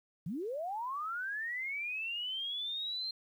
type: linear sweep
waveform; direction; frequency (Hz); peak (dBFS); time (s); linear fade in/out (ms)
sine; up; 143.5 to 4186; -35; 0.26-3.11; 5
effects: 11-bit